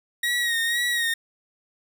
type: tone with vibrato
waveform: 30% pulse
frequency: 1886 Hz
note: A#6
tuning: 20 cents sharp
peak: -19 dBFS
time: 0.23-1.14 s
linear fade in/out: 5 ms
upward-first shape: sine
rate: 2 Hz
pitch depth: 47 cents each way
effects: none